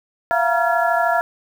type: tone cluster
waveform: sine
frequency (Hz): 679 / 712 / 950 / 1379 / 1694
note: F5 / F5 / A#5 / F6 / G#6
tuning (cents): -49 / +33 / +33 / -22 / +34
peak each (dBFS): -19 / -22 / -23 / -22 / -24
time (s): 0.31-1.21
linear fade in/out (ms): 0
effects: 7-bit